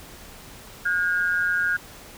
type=tone pair together; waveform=sine; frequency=1441 / 1617.5 Hz; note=F#6 / G#6; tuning=-46 / -46 cents; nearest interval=major second; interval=200 cents; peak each=-23 dBFS; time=0.85-1.77 s; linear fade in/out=10 ms; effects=pink hiss -44 dBFS RMS until 2.17 s